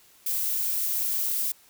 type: noise with amplitude modulation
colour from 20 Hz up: violet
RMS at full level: -25 dBFS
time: 0.26-1.52 s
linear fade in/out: 5 ms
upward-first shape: sine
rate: 198 Hz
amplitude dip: 45%
effects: white hiss -57 dBFS RMS until 1.69 s